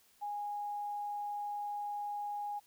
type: tone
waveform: sine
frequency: 824 Hz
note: G#5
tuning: 14 cents flat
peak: -36 dBFS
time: 0.21-2.6 s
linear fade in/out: 20 ms
effects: white hiss -67 dBFS RMS until 2.66 s